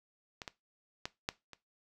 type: clicks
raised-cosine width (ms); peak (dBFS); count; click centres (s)
0.2; -24 / -23 / -19 / -15 / -30; 5; 0.418 / 0.478 / 1.055 / 1.289 / 1.533
effects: noise-tail reverb RT60 0.2 s tail -18 dB re dry